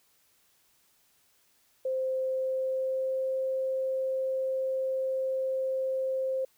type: tone with pitch glide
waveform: sine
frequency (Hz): 522 to 526.2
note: C5 to C5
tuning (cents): -4 to +10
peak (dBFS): -27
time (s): 1.85-6.45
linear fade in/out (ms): 5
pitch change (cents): +14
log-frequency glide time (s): 2.17-3.4
effects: white hiss -67 dBFS RMS until 6.57 s